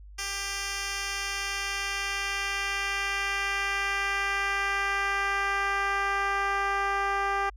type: tone with band-pass filter sweep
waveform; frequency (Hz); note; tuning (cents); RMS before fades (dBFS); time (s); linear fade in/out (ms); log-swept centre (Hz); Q
10% pulse; 396.6; G4; +20; -29; 0.18-7.5; 10; 5400 to 950; 0.96
effects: added 50 Hz sine -44 dBFS peak until 7.56 s